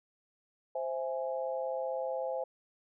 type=chord; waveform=sine; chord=C augmented; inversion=none; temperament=equal; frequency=523.3 / 659.3 / 830.6 Hz; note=C5 / E5 / G#5; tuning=0 / 0 / 0 cents; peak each=-34 / -38 / -40 dBFS; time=0.75-2.44 s; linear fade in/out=5 ms; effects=none